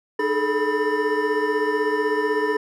triangle tone cluster, 303.7 / 423.5 / 439.5 / 985 / 1794 Hz, D#4 / G#4 / A4 / B5 / A6, -42 / +34 / -2 / -5 / +33 cents, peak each -27 / -21 / -24 / -25 / -26 dBFS, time 0.19-2.57 s, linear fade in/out 5 ms, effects none

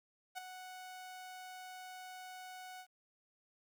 sawtooth tone with ADSR envelope, 740 Hz, F#5, in tune, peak -35 dBFS, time 0.35-2.87 s, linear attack 29 ms, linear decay 10 ms, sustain -9 dB, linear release 71 ms, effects 12-bit

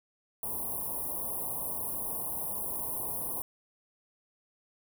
white band-stop noise, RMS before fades -35 dBFS, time 0.43-3.42 s, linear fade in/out 2 ms, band 1100 to 9400 Hz, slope 96 dB/octave, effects none

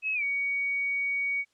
sine tone with pitch glide, 2570 to 2250 Hz, E7 to C#7, -45 to +25 cents, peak -26 dBFS, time 0.02-1.45 s, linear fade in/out 50 ms, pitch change -230 cents, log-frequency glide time 0.14-0.23 s, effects white hiss -71 dBFS RMS until 1.53 s + low-pass 7000 Hz 12 dB/octave

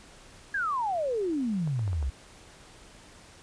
sine exponential sweep, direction down, 1688 to 61.74 Hz, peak -26 dBFS, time 0.54-2.1 s, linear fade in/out 5 ms
clicks, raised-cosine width 1 ms, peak -29 dBFS, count 5, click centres 1.675 / 1.793 / 1.878 / 1.931 / 2.027 s
effects pink hiss -52 dBFS RMS until 3.42 s + resampled to 22050 Hz

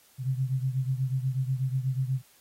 sine beating tone pair, 129.2 / 137.4 Hz, C3 / C#3, -21 / -15 cents, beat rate 8.2 Hz, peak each -27 / -31 dBFS, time 0.18-2.22 s, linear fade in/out 50 ms, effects white hiss -60 dBFS RMS until 2.4 s + AAC 48 kbps

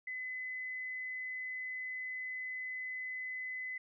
sine tone, 2020 Hz, B6, 39 cents sharp, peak -38 dBFS, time 0.07-3.78 s, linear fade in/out 5 ms, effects none

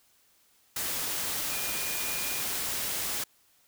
sine tone in noise, 2431 Hz, D#7, 41 cents flat, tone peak -40 dBFS, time 1.51-2.42 s, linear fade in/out 5 ms, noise white, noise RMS -32 dBFS, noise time 0.76-3.24 s, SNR -11 dB, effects white hiss -65 dBFS RMS until 3.67 s

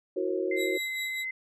sine chord, F# dominant seventh, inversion third, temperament equal with one note detuned, 329.6 / 370 / 466.2 / 540.5 Hz, E4 / F#4 / A#4 / C#5, 0 / 0 / 0 / -44 cents, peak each -34 / -29 / -35 / -34 dBFS, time 0.16-0.78 s, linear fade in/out 10 ms
sine tone with pitch glide, 2081 to 2056 Hz, C7 to C7, -10 to -31 cents, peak -31 dBFS, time 0.51-1.31 s, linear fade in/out 5 ms, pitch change -21 cents, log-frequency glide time 0.66-0.94 s
sawtooth tone with tremolo, 3883 Hz, B7, 30 cents flat, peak -31 dBFS, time 0.56-1.25 s, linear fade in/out 50 ms, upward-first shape sine, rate 4.9 Hz, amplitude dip 65%
effects resampled to 32000 Hz

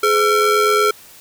square ring-modulated tone, 464.1 Hz, A#4, 8 cents flat, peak -10 dBFS, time 0.03-0.91 s, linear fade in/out 5 ms, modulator 884 Hz, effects white hiss -43 dBFS RMS until 1.2 s

